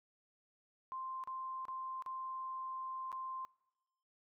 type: tone with dropouts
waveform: sine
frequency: 1046.5 Hz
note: C6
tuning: in tune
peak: -40 dBFS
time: 0.92-3.45 s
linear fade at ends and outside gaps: 0 ms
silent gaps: 1.238-1.274 / 1.653-1.683 / 2.023-2.062 / 3.118-3.127 s
effects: noise-tail reverb RT60 1.0 s tail -24 dB re dry